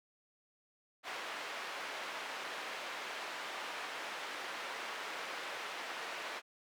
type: band-pass noise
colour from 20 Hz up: white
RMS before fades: -43 dBFS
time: 1.03-6.42 s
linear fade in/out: 50 ms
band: 470 to 2300 Hz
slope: 12 dB/octave
effects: none